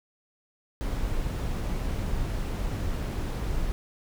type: noise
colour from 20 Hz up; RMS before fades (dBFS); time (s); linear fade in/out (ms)
brown; -29; 0.81-3.72; 0
effects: none